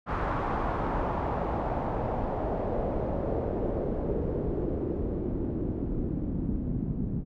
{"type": "noise with low-pass filter sweep", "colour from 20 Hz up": "pink", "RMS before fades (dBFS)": -30, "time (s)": [0.06, 7.25], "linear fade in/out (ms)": 50, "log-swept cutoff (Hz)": [1200, 220], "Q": 2, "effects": []}